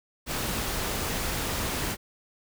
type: noise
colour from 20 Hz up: pink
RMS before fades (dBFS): -30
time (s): 0.26-1.97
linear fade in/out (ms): 50
effects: none